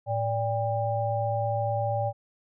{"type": "tone cluster", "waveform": "sine", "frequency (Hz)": [110.6, 580, 798], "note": ["A2", "D5", "G5"], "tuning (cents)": [9, -22, 31], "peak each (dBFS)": -29, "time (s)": [0.06, 2.13], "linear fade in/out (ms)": 50, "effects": []}